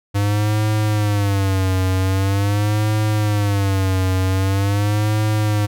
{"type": "tone with vibrato", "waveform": "square", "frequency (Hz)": 100.2, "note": "G2", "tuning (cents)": 38, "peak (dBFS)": -16, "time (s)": [0.14, 5.67], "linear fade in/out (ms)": 20, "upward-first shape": "sine", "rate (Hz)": 0.44, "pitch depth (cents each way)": 120, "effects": []}